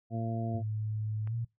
harmonic tone, 114 Hz, A#2, 38 cents flat, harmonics 1 / 2 / 3 / 4 / 5 / 6, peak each -33 / -36 / -43 / -47 / -50 / -40 dBFS, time 0.1-0.63 s, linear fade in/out 50 ms
sine tone with pitch glide, 107.7 to 116.1 Hz, A2 to A#2, -37 to -7 cents, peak -31 dBFS, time 0.54-1.45 s, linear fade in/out 10 ms, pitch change +130 cents, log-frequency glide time 1.27-1.34 s
click, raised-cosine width 0.5 ms, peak -36 dBFS, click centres 1.274 s
effects noise-tail reverb RT60 0.2 s tail -22 dB re dry

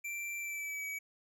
square tone with pitch glide, 2350 to 2275 Hz, D7 to C#7, +1 to +44 cents, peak -38 dBFS, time 0.04-0.99 s, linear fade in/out 10 ms, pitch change -57 cents, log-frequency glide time 0.39-0.85 s, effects none

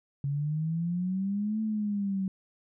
sine exponential two-way sweep, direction up then down, 138.59 to 220 to 189 Hz, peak -27 dBFS, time 0.24-2.28 s, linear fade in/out 2 ms, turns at 1.61 s, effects none

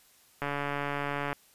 click train, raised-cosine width 0.5 ms, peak -17 dBFS, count 131, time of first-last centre 0.42-1.329 s, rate 143 Hz, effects white hiss -61 dBFS RMS until 1.54 s + resampled to 32000 Hz

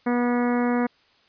harmonic tone, 242.8 Hz, B3, 29 cents flat, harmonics 1 / 2 / 3 / 4 / 5 / 6 / 7 / 8 / 9, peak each -21 / -27 / -31 / -33 / -35 / -37 / -38 / -39 / -40 dBFS, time 0.06-0.87 s, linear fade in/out 10 ms, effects white hiss -60 dBFS RMS until 1.28 s + resampled to 11025 Hz

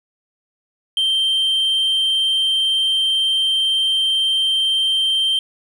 sine tone, 3139 Hz, G7, 2 cents sharp, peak -12 dBFS, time 0.97-5.39 s, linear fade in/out 2 ms, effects tanh soft clip ceiling -14 dBFS + 9-bit

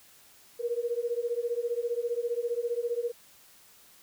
sine beating tone pair, 468.1 / 483.1 Hz, A#4 / B4, +7 / -38 cents, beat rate 15 Hz, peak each -31 dBFS, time 0.59-3.12 s, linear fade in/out 20 ms, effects white hiss -57 dBFS RMS until 4.02 s

